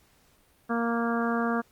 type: harmonic tone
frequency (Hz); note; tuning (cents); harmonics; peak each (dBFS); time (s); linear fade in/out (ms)
233.1; A#3; 0; 1 / 2 / 3 / 4 / 5 / 6 / 7; -27 / -32 / -33 / -38 / -33 / -35 / -37; 0.69-1.62; 20
effects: pink hiss -63 dBFS RMS until 1.71 s + Opus 48 kbps